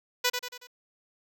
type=tone with echo; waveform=5% pulse; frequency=493.8 Hz; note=B4; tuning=in tune; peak=-11 dBFS; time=0.24-0.3 s; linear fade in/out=10 ms; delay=93 ms; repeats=4; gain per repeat=-6 dB; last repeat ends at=0.672 s; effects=none